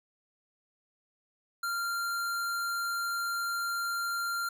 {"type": "tone", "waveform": "square", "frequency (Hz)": 1387, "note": "F6", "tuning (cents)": -12, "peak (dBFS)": -31, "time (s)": [1.63, 4.49], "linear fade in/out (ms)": 5, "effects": []}